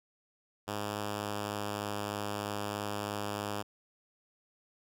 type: tone with pitch glide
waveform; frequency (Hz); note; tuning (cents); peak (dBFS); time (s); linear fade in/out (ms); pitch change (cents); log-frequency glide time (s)
5% pulse; 103.83 to 103.11; G#2 to G#2; 0 to -12; -23; 0.67-3.63; 20; -12; 0.8-1.98
effects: none